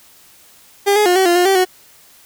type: tone with pitch steps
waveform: 30% pulse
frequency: 402.3 / 420 / 357.3 / 379.6 / 347.4 / 356.1 / 387.4 / 368.5 Hz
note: G4 / G#4 / F4 / F#4 / F4 / F4 / G4 / F#4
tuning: +45 / +19 / +40 / +44 / -9 / +34 / -20 / -7 cents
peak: -8 dBFS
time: 0.86-1.652 s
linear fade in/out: 20 ms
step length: 99 ms
effects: white hiss -47 dBFS RMS until 2.25 s